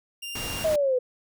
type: tone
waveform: sawtooth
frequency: 2794 Hz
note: F7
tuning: in tune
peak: -30 dBFS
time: 0.22-0.65 s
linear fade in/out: 10 ms
type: noise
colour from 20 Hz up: pink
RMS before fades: -34 dBFS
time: 0.35-0.76 s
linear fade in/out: 5 ms
type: exponential sweep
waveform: sine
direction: down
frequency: 650 to 492.6 Hz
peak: -20 dBFS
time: 0.64-0.99 s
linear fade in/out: 10 ms
effects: none